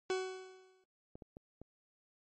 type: tone with exponential decay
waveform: 40% pulse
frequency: 374.5 Hz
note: F#4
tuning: 21 cents sharp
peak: -30 dBFS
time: 0.1-0.84 s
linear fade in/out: 1 ms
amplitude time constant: 160 ms
type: clicks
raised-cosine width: 2 ms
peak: -36 dBFS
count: 4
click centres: 1.155 / 1.222 / 1.369 / 1.616 s
effects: MP3 32 kbps